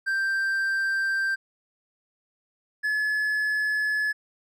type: tone pair in turn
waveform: triangle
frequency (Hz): 1573 / 1711.2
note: G6 / A6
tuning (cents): +6 / -49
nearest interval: minor second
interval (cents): 145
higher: second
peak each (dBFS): -21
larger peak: neither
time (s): 0.06-1.36 / 2.83-4.13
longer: neither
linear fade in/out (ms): 20
effects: none